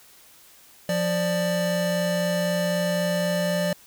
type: tone pair together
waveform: square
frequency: 175.7 / 591 Hz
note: F3 / D5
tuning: +11 / +11 cents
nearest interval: octave + major sixth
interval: 2100 cents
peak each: -26 / -25 dBFS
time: 0.89-3.73 s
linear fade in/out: 2 ms
effects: white hiss -52 dBFS RMS until 3.86 s